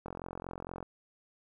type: click train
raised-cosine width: 1 ms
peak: -26 dBFS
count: 35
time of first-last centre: 0.06-0.827 s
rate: 44.3 Hz
effects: 11-bit